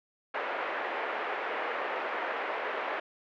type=band-pass noise; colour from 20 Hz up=pink; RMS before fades=-34 dBFS; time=0.34-3 s; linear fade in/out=5 ms; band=440 to 2300 Hz; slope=24 dB/octave; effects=none